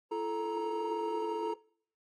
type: tone cluster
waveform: triangle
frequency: 337.7 / 435.4 / 936 Hz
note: E4 / A4 / A#5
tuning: +42 / -18 / +7 cents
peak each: -37 / -33 / -35 dBFS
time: 0.11-1.54 s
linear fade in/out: 10 ms
effects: noise-tail reverb RT60 0.6 s tail -22 dB re dry + AAC 32 kbps

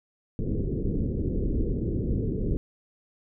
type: low-pass noise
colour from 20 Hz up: pink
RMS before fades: -27 dBFS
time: 0.39-2.57 s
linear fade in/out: 0 ms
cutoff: 450 Hz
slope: 48 dB/octave
effects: none

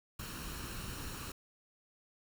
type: noise with comb filter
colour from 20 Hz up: pink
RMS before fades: -43 dBFS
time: 0.19-1.32 s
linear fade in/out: 5 ms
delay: 0.72 ms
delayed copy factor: +0.55
effects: none

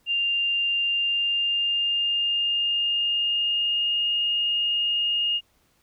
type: tone with pitch glide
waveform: sine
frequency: 2794 to 2844 Hz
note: F7 to F7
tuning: 0 to +31 cents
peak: -21 dBFS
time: 0.06-5.41 s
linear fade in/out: 50 ms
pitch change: +31 cents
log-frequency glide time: 0.84-4.09 s
effects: pink hiss -65 dBFS RMS until 5.82 s

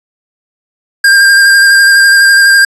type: tone with vibrato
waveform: square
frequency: 1600 Hz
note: G6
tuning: 35 cents sharp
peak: -3 dBFS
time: 1.04-2.65 s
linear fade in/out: 5 ms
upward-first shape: square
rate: 12 Hz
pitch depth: 15 cents each way
effects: resampled to 24000 Hz + 7-bit

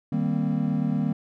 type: chord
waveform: triangle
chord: C minor seventh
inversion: first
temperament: equal with one note detuned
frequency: 154.85 / 196 / 233.1 / 261.6 Hz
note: Eb3 / G3 / Bb3 / C4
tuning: -8 / 0 / 0 / 0 cents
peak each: -25 / -26 / -25 / -28 dBFS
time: 0.12-1.13 s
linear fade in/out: 5 ms
effects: none

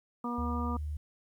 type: harmonic tone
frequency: 240.4 Hz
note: B3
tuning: 46 cents flat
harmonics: 1 / 2 / 3 / 4 / 5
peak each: -34 / -43 / -45 / -40 / -38 dBFS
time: 0.24-0.77 s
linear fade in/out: 5 ms
type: tone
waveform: sine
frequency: 74.9 Hz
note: D2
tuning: 35 cents sharp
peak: -33 dBFS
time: 0.38-0.97 s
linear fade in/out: 5 ms
effects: 11-bit

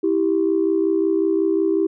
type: tone pair together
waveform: sine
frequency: 326.2 / 391.7 Hz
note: E4 / G4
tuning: -18 / -1 cents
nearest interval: minor third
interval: 317 cents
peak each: -18 dBFS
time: 0.03-1.87 s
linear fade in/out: 10 ms
effects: tanh soft clip ceiling -9 dBFS

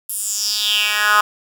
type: tone with high-pass filter sweep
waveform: 10% pulse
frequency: 209.2 Hz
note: G#3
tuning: 13 cents sharp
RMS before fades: -18 dBFS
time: 0.09-1.21 s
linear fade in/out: 5 ms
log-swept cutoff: 11000 to 1200 Hz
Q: 4.3
effects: none

